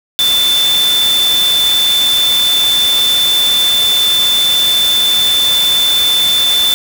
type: tone in noise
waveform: sine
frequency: 3529 Hz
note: A7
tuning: 4 cents sharp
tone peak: -9 dBFS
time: 0.19-6.74 s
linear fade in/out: 0 ms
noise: white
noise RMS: -19 dBFS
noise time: 0.19-6.74 s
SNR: +7 dB
effects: none